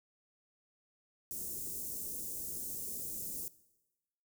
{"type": "band-stop noise", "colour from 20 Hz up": "white", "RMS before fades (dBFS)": -41, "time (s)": [1.31, 3.48], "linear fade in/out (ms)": 0, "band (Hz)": [460, 6900], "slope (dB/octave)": 24, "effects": ["noise-tail reverb RT60 1.0 s tail -19 dB re dry"]}